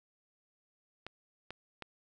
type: clicks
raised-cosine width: 0.3 ms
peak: -26 dBFS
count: 3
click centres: 1.066 / 1.506 / 1.823 s
effects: none